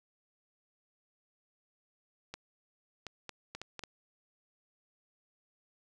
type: clicks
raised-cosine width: 0.2 ms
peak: -24 dBFS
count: 7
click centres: 2.34 / 3.067 / 3.293 / 3.55 / 3.616 / 3.793 / 3.837 s
effects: none